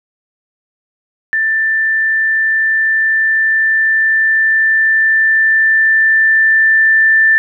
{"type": "tone with level ramp", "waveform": "sine", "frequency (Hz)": 1774, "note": "A6", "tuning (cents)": 14, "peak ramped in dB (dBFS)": [-11, -6], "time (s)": [1.33, 7.38], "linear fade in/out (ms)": 0, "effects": []}